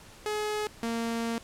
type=tone pair in turn; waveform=sawtooth; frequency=423 / 230.6 Hz; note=G#4 / A#3; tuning=+32 / -19 cents; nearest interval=major seventh; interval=1051 cents; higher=first; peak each=-25 dBFS; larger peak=neither; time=0.26-0.67 / 0.83-1.38 s; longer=second; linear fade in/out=0 ms; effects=pink hiss -51 dBFS RMS until 1.43 s + low-pass 11000 Hz 12 dB/octave